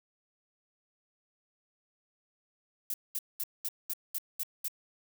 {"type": "noise bursts", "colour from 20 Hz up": "violet", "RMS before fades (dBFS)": -34, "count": 8, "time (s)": [2.9, 4.682], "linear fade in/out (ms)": 2, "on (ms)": 39, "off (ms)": 210, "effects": []}